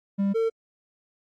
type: tone pair in turn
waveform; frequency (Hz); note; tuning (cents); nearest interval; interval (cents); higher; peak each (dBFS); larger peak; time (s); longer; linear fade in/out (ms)
triangle; 198.2 / 451.9; G3 / A4; +19 / +46; octave + major second; 1427; second; -19; neither; 0.18-0.34 / 0.34-0.5; neither; 20
effects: AAC 64 kbps